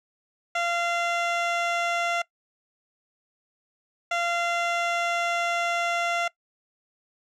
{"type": "tone pair in turn", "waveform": "15% pulse", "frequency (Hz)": [689, 689], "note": ["F5", "F5"], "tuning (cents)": [-24, -24], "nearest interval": "unison", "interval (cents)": 0, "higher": "neither", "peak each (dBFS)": -17, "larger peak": "neither", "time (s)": [[0.55, 2.22], [4.11, 6.28]], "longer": "second", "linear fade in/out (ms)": 5, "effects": ["noise-tail reverb RT60 0.1 s tail -21 dB re dry", "low-pass 5000 Hz 12 dB/octave"]}